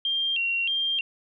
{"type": "tone with vibrato", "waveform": "sine", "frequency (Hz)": 2960, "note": "F#7", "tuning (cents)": 0, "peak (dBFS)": -23, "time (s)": [0.05, 1.01], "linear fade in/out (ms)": 2, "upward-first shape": "square", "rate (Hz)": 1.6, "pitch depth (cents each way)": 130, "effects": []}